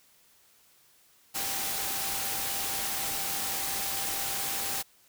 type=tone in noise; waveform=sine; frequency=786 Hz; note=G5; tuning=4 cents sharp; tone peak=-42 dBFS; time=1.34-4.83 s; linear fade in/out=20 ms; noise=white; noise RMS=-32 dBFS; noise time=1.34-4.83 s; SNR=-13 dB; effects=white hiss -62 dBFS RMS until 5.08 s